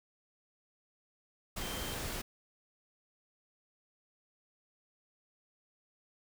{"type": "tone in noise", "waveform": "sine", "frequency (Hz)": 3142, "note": "G7", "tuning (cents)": 3, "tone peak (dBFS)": -46, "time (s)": [1.61, 1.95], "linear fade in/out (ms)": 10, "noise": "pink", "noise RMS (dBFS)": -39, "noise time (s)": [1.56, 2.22], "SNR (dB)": -10, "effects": []}